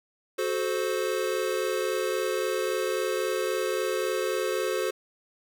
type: chord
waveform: square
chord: F# diminished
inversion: none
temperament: equal with one note detuned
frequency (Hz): 370 / 433.7 / 523.3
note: F#4 / A4 / C5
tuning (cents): 0 / -25 / 0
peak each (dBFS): -31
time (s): 0.38-4.91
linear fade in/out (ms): 10
effects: none